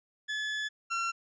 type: tone pair in turn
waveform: 30% pulse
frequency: 1717 / 1362.8 Hz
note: A6 / F6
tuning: -43 / -43 cents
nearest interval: major third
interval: 400 cents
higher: first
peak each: -29 / -27 dBFS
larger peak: second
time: 0.28-0.69 / 0.9-1.12 s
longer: first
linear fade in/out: 20 ms
effects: resampled to 16000 Hz